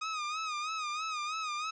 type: tone with vibrato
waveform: sawtooth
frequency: 1246 Hz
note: D#6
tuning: 2 cents sharp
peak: -30 dBFS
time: 0.01-1.71 s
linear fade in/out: 10 ms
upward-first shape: sine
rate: 3.1 Hz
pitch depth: 77 cents each way
effects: resampled to 16000 Hz + 11-bit